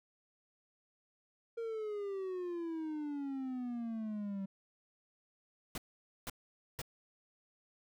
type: exponential sweep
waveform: triangle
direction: down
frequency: 466.2 to 192 Hz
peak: -35 dBFS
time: 1.57-4.46 s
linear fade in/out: 10 ms
type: noise bursts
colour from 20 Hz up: pink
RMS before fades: -41 dBFS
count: 3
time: 5.75-6.817 s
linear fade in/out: 2 ms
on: 29 ms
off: 490 ms
effects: none